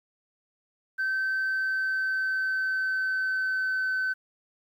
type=tone with pitch glide; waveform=sine; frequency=1544 to 1523.6 Hz; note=G6 to G6; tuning=-27 to -50 cents; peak=-23 dBFS; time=0.98-4.14 s; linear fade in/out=20 ms; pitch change=-23 cents; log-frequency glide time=1.41-3.96 s; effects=tanh soft clip ceiling -23 dBFS + 10-bit